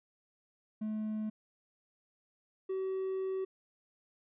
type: tone pair in turn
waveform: triangle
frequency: 215.4 / 380.3 Hz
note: A3 / F#4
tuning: -37 / +48 cents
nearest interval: minor seventh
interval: 985 cents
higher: second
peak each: -31 / -30 dBFS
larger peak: second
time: 0.81-1.3 / 2.69-3.45 s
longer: second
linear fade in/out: 10 ms
effects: tanh soft clip ceiling -26 dBFS + resampled to 8000 Hz